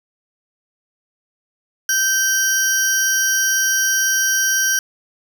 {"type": "tone pair together", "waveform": "40% pulse", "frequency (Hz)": [1552, 5726], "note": ["G6", "F8"], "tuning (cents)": [-18, 42], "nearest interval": "octave + major seventh", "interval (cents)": 2260, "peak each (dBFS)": -17, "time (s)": [1.89, 4.79], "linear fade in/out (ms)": 2, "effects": []}